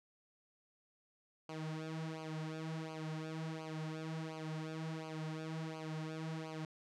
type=tone with flanger; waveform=sawtooth; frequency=158.5 Hz; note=D#3; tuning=32 cents sharp; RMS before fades=-43 dBFS; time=1.49-6.65 s; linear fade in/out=2 ms; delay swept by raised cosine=0.54 to 5.34 ms; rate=1.4 Hz; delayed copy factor=-0.85; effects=low-pass 6000 Hz 12 dB/octave